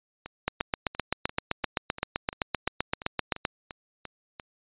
two click trains, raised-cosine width 0.3 ms, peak -22 / -9 dBFS, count 13 / 24, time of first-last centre 0.26-4.398 / 0.48-3.452 s, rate 2.9 / 7.74 Hz, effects resampled to 8000 Hz

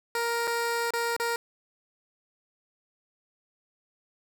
15% pulse tone with dropouts, 468 Hz, A#4, 7 cents sharp, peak -20 dBFS, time 0.15-1.36 s, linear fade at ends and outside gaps 1 ms, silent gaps 0.472-0.476 / 0.906-0.936 / 1.165-1.199 s, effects none

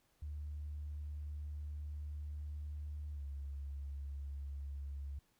sine tone with pitch glide, 74.2 to 70.04 Hz, D2 to C#2, +18 to +18 cents, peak -40 dBFS, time 0.22-5.19 s, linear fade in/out 5 ms, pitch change -100 cents, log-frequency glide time 3.13-3.23 s, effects tanh soft clip ceiling -36 dBFS + pink hiss -75 dBFS RMS until 5.39 s

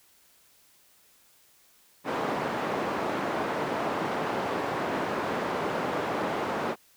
white band-pass noise, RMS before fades -30 dBFS, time 2.04-6.76 s, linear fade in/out 50 ms, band 190 to 940 Hz, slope 12 dB/octave, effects white hiss -61 dBFS RMS until 6.96 s

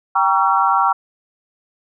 sine chord, G diminished seventh, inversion none, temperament just, 784 / 940.8 / 1128.9 / 1354.7 Hz, G5 / Bb5 / Db6 / Fb6, 0 / +16 / +31 / +47 cents, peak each -18 dBFS, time 0.15-0.93 s, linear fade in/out 10 ms, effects none

